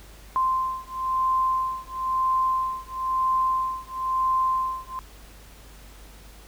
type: beating tone pair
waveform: sine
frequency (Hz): 1042 / 1043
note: C6 / C6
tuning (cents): -7 / -6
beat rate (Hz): 1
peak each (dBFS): -25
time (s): 0.36-4.99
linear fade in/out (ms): 0
effects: added 50 Hz sine -46 dBFS peak until 6.47 s + pink hiss -50 dBFS RMS until 6.47 s